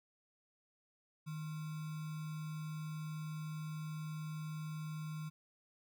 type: tone with sample-and-hold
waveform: sine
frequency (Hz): 155.56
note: D#3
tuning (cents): 0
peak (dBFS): -40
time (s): 1.26-5.3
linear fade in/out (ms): 20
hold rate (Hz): 1225
effects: none

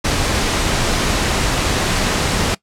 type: noise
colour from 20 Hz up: pink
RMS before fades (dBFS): -17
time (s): 0.04-2.55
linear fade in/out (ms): 10
effects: noise-tail reverb RT60 0.1 s tail -21 dB re dry + low-pass 8000 Hz 12 dB/octave

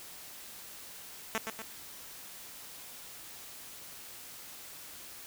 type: tone with echo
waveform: 5% pulse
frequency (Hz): 222.1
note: A3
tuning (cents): +16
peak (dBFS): -19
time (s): 1.35-1.38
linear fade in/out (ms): 0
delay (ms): 120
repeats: 2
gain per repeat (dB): -5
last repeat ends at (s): 1.62
effects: white hiss -48 dBFS RMS until 5.26 s

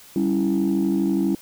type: chord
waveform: sine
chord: C# diminished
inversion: second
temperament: equal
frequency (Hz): 196 / 277.2 / 329.6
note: G3 / C#4 / E4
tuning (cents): 0 / 0 / 0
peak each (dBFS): -21 / -22 / -21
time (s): 0.16-1.35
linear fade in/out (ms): 2
effects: tanh soft clip ceiling -13 dBFS + white hiss -47 dBFS RMS until 1.41 s

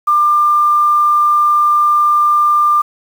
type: tone with quantisation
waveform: sine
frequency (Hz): 1194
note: D6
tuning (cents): +28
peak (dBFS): -8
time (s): 0.07-2.82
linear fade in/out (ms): 10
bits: 6
effects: none

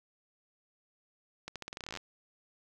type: accelerating click train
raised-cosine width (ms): 0.2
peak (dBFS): -23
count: 16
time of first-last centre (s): 1.48-1.973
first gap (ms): 77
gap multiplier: 0.86
effects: none

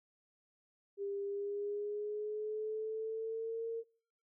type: tone with pitch glide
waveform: sine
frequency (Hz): 400 to 456.8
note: G4 to A#4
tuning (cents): +35 to -35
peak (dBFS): -36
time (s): 0.97-3.84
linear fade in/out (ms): 50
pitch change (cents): +230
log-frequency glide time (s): 1.24-3.66
effects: noise-tail reverb RT60 0.6 s tail -25 dB re dry

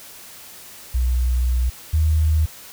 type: tone pair in turn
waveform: sine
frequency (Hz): 61.8 / 78.11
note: B1 / D#2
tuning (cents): +2 / +7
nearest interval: major third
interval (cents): 405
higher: second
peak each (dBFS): -16 / -14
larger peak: second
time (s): 0.94-1.7 / 1.93-2.46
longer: first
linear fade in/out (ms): 10
effects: white hiss -41 dBFS RMS until 2.72 s

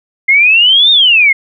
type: exponential two-way sweep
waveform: sine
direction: up then down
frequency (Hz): 2093 to 3714 to 2093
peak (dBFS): -4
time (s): 0.28-1.33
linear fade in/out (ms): 10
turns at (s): 0.91
effects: none

